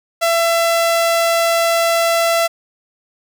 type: tone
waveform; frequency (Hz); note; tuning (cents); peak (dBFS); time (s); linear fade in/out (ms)
sawtooth; 671; E5; +31; -9; 0.21-2.48; 20
effects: none